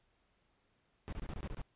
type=noise bursts; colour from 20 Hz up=brown; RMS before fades=-41 dBFS; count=8; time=1.08-1.616 s; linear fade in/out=0 ms; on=46 ms; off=24 ms; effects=pink hiss -75 dBFS RMS until 1.75 s + resampled to 8000 Hz